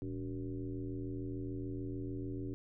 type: tone with frequency modulation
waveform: sine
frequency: 200 Hz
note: G3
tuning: 35 cents sharp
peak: -37 dBFS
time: 0.02-2.54 s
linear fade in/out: 0 ms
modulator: 86.8 Hz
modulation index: 2.1
effects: none